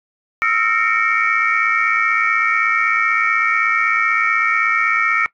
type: tone cluster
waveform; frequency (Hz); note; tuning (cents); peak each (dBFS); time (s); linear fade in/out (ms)
sine; 1290 / 1366 / 1841 / 2194 / 2303; E6 / F6 / A#6 / C#7 / D7; -38 / -39 / -22 / -18 / -34; -20; 0.42-5.26; 0
effects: noise-tail reverb RT60 0.1 s tail -20 dB re dry + tanh soft clip ceiling -4 dBFS